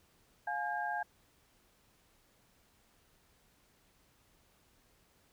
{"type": "tone cluster", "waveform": "sine", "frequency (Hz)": [706, 842, 1612], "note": ["F5", "G#5", "G6"], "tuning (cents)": [19, 24, 48], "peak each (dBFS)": [-39, -37, -38], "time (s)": [0.47, 1.03], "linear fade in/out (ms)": 5, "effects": ["pink hiss -69 dBFS RMS until 5.32 s"]}